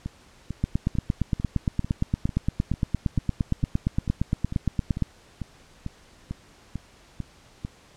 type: two click trains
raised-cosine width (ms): 5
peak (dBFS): -10 / -18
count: 39 / 18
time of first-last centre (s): 0.64-5.023 / 0.06-7.649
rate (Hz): 8.67 / 2.24
effects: pink hiss -54 dBFS RMS until 7.96 s + low-pass 8000 Hz 12 dB/octave